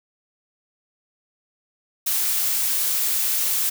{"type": "noise", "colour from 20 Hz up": "blue", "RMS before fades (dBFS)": -22, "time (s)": [2.06, 3.7], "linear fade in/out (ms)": 10, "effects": []}